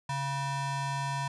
square ring-modulated tone, 415.3 Hz, G#4, in tune, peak -28 dBFS, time 0.09-1.28 s, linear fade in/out 5 ms, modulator 554 Hz, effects resampled to 22050 Hz

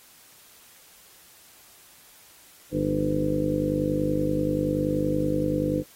harmonic tone with a mistuned harmonic, 50.5 Hz, G#1, 48 cents flat, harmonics 1 / 2 / 3 / 4 / 5 / 6 / 7 / 8 / 9 / 10, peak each -37 / -35 / -30 / -34 / -36 / -26 / -37 / -38 / -35 / -28 dBFS, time 2.71-5.84 s, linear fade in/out 50 ms, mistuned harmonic 5, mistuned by -48 cents, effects white hiss -53 dBFS RMS until 5.95 s + AAC 48 kbps

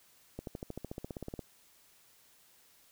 accelerating click train, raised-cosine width 2 ms, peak -26 dBFS, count 16, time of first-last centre 0.39-1.392 s, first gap 82 ms, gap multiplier 0.97, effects white hiss -64 dBFS RMS until 2.91 s

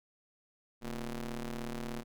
sawtooth ring-modulated tone, 123.3 Hz, B2, 2 cents flat, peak -30 dBFS, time 0.81-2.04 s, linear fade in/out 50 ms, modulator 105 Hz, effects none

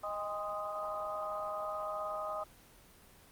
harmonic tone with a mistuned harmonic, 207.7 Hz, G#3, in tune, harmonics 3 / 4 / 5 / 6, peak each -39 / -43 / -44 / -39 dBFS, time 0.03-2.44 s, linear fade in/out 10 ms, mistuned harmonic 4, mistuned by -44 cents, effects pink hiss -59 dBFS RMS until 3.31 s + Opus 24 kbps

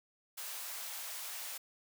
white high-pass noise, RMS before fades -43 dBFS, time 0.37-1.58 s, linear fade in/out 10 ms, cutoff 590 Hz, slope 24 dB/octave, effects none

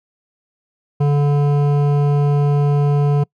triangle tone with hard clipping, 144.4 Hz, D3, 29 cents flat, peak -14 dBFS, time 1-3.24 s, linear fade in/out 10 ms, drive 16 dB, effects noise-tail reverb RT60 0.1 s tail -26 dB re dry

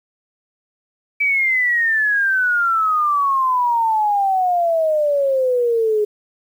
sine exponential sweep, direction down, 2311 to 415.3 Hz, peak -14 dBFS, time 1.2-6.05 s, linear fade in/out 10 ms, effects 8-bit

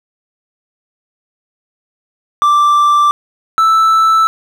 triangle tone pair in turn, 1174.7 / 1318.6 Hz, D6 / E6, 0 / 0 cents, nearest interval major second, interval 200 cents, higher second, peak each -5 dBFS, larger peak neither, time 2.42-3.11 / 3.58-4.27 s, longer neither, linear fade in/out 0 ms, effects none

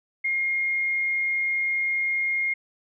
sine tone, 2135 Hz, C7, 34 cents sharp, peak -22 dBFS, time 0.24-2.54 s, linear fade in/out 10 ms, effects none

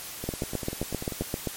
two click trains, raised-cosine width 2 ms, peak -14 / -20 dBFS, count 10 / 11, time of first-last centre 0.29-1.473 / 0.24-1.22 s, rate 7.61 / 10.2 Hz, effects white hiss -39 dBFS RMS until 1.56 s + MP3 64 kbps

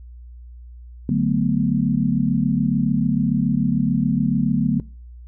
sine chord, B minor seventh, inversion first, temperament equal with one note detuned, 145.57 / 185 / 220 / 246.9 Hz, D3 / F#3 / A3 / B3, -15 / 0 / 0 / 0 cents, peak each -22 dBFS, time 1.09-4.8 s, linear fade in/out 2 ms, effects noise-tail reverb RT60 0.4 s tail -23 dB re dry + added 60 Hz sine -37 dBFS peak until 5.27 s

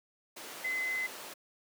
sine tone in noise, 2040 Hz, C7, 44 cents flat, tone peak -31 dBFS, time 0.64-1.07 s, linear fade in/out 10 ms, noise pink, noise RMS -43 dBFS, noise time 0.36-1.34 s, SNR +9 dB, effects high-pass 400 Hz 12 dB/octave

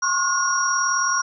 sine tone cluster, 1075 / 1114 / 1430 / 5660 Hz, C6 / C#6 / F6 / F8, +47 / +8 / +41 / +22 cents, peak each -23 / -29 / -23 / -23 dBFS, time 0.02-1.22 s, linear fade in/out 10 ms, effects none

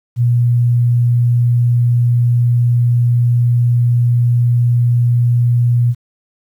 sine tone, 120.5 Hz, B2, 42 cents flat, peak -9 dBFS, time 0.16-5.95 s, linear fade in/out 50 ms, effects 8-bit

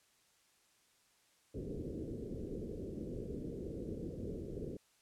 white low-pass noise, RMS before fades -43 dBFS, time 1.54-4.77 s, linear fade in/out 5 ms, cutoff 470 Hz, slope 48 dB/octave, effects white hiss -71 dBFS RMS until 5.01 s + low-pass 10000 Hz 12 dB/octave

